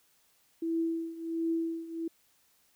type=tone with tremolo; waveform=sine; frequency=329.6 Hz; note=E4; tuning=in tune; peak=-26 dBFS; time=0.62-2.08 s; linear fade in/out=5 ms; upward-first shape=triangle; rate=1.4 Hz; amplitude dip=85%; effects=white hiss -68 dBFS RMS until 2.75 s